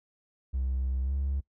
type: tone with pitch glide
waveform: triangle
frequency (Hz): 64.9 to 68.68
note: C2 to C#2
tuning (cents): -13 to -15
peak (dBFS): -24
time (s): 0.53-1.41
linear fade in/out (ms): 20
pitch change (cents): +98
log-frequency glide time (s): 1.04-1.12
effects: noise-tail reverb RT60 0.1 s tail -23 dB re dry + tanh soft clip ceiling -22 dBFS